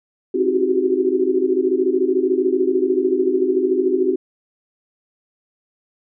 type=tone cluster; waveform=sine; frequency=264.3 / 317.8 / 365.8 / 379.4 / 406.3 Hz; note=C4 / D#4 / F#4 / F#4 / G#4; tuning=+18 / +37 / -20 / +43 / -38 cents; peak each=-24 / -25 / -19 / -19 / -26 dBFS; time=0.34-4.16 s; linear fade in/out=10 ms; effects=none